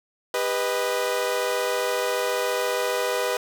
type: chord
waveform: sawtooth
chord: G augmented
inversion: none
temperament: equal with one note detuned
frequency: 399.3 / 493.9 / 622.3 Hz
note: G4 / B4 / D#5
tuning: +32 / 0 / 0 cents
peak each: -26 / -21 / -25 dBFS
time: 0.34-3.37 s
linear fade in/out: 2 ms
effects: none